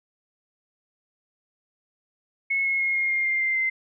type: tone with pitch steps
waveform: sine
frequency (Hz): 2187 / 2171 / 2154 / 2138 / 2122 / 2106 / 2091 / 2075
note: C#7 / C#7 / C7 / C7 / C7 / C7 / C7 / C7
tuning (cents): -24 / -37 / +50 / +37 / +24 / +11 / -2 / -15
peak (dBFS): -21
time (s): 2.5-3.7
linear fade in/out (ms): 10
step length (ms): 150
effects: none